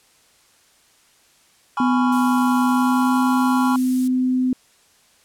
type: chord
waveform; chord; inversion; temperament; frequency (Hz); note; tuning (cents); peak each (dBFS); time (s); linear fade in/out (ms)
triangle; C# dominant seventh; second; just; 831.5 / 997.9 / 1108.7 / 1385.9; G#5 / B5 / C#6 / E#6; +2 / +18 / 0 / -14; -23 / -23 / -24 / -26; 1.77-3.76; 2
type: tone with pitch glide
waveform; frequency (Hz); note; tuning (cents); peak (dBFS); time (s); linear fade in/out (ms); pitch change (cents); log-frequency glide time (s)
sine; 250.7 to 255.1; B3 to C4; +26 to -44; -16; 1.8-4.53; 2; +30; 2.6-3.15
type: noise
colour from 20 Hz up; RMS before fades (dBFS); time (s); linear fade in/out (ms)
violet; -31; 2.12-4.08; 5
effects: white hiss -56 dBFS RMS until 5.24 s + low-pass 10000 Hz 12 dB/octave